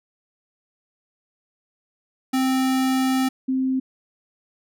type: tone pair in turn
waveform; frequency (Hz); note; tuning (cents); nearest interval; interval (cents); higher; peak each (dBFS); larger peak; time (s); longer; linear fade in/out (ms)
square / sine; 261.6 / 261.6; C4 / C4; 0 / 0; unison; 0; neither; -19; neither; 2.33-3.29 / 3.48-3.8; first; 10
effects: none